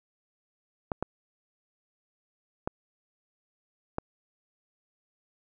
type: clicks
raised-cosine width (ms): 1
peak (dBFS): -15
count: 4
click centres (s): 0.918 / 1.026 / 2.675 / 3.984
effects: none